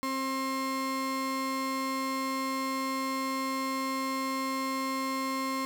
35% pulse tone pair together, 266 / 1064 Hz, C4 / C6, +29 / +29 cents, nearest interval 2 octaves, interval 2400 cents, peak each -31 / -33 dBFS, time 0.03-5.65 s, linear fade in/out 0 ms, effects none

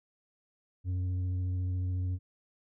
triangle tone with tanh clipping, 91.4 Hz, F#2, 21 cents flat, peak -30 dBFS, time 0.84-2.19 s, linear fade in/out 50 ms, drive 9 dB, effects none

